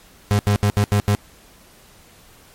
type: tone bursts at uneven times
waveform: 35% pulse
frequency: 102.6 Hz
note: G#2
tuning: 21 cents flat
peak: -12 dBFS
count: 6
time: 0.31-0.39 / 0.47-0.56 / 0.63-0.7 / 0.77-0.84 / 0.92-1 / 1.08-1.15 s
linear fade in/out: 0 ms
effects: pink hiss -49 dBFS RMS until 2.54 s + MP3 64 kbps